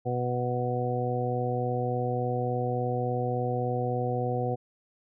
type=harmonic tone; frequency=123.47 Hz; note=B2; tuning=in tune; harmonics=1 / 2 / 3 / 4 / 5 / 6; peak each=-30 / -36 / -36 / -31 / -41 / -33 dBFS; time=0.05-4.56 s; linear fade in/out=20 ms; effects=none